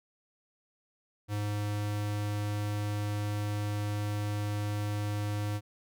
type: tone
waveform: square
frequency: 103.9 Hz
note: G#2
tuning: 1 cent sharp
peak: -31 dBFS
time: 1.28-5.61 s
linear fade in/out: 50 ms
effects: none